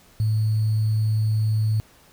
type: tone with sample-and-hold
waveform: sine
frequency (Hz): 108.7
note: A2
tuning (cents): -21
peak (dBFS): -18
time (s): 0.2-1.8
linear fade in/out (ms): 0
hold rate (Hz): 4410
effects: pink hiss -54 dBFS RMS until 2.12 s